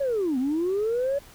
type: linear two-way sweep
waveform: sine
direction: down then up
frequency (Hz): 573 to 245.8 to 573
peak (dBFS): -21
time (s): 0-1.19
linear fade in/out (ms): 10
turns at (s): 0.38
effects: tanh soft clip ceiling -19 dBFS + pink hiss -50 dBFS RMS until 1.34 s